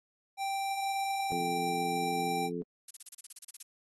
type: tone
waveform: square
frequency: 784 Hz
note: G5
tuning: in tune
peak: -32 dBFS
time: 0.37-2.5 s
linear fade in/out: 50 ms
type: harmonic tone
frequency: 86.6 Hz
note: F2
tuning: 14 cents flat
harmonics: 2 / 3 / 4 / 5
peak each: -39 / -39 / -40 / -37 dBFS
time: 1.32-2.62 s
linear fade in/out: 0 ms
type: noise bursts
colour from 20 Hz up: violet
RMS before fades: -40 dBFS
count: 13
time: 2.88-3.628 s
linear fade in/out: 5 ms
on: 28 ms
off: 32 ms
effects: AAC 32 kbps